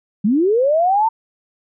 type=linear sweep; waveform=sine; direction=up; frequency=187.8 to 919 Hz; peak=-12 dBFS; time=0.24-1.09 s; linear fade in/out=10 ms; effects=none